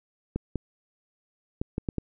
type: clicks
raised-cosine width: 3 ms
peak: -15 dBFS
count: 6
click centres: 0.36 / 0.557 / 1.615 / 1.781 / 1.888 / 1.983 s
effects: none